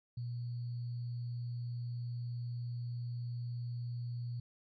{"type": "tone with sample-and-hold", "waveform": "sine", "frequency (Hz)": 120.4, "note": "B2", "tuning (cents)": -44, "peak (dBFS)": -37, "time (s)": [0.17, 4.4], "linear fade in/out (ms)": 5, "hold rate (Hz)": 4410, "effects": ["resampled to 16000 Hz"]}